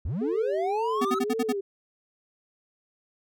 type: linear sweep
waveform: triangle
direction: up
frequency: 56.3 to 1318.5 Hz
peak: -25 dBFS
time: 0.05-1.19 s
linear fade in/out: 5 ms
type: tone with vibrato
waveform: sine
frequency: 415.3 Hz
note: G#4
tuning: in tune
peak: -27 dBFS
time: 0.21-1.61 s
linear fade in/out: 10 ms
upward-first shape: sine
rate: 1.9 Hz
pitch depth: 140 cents each way
type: tone bursts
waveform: square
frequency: 250.6 Hz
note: B3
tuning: 25 cents sharp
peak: -24 dBFS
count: 6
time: 1.01-1.527 s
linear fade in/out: 10 ms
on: 42 ms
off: 53 ms
effects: none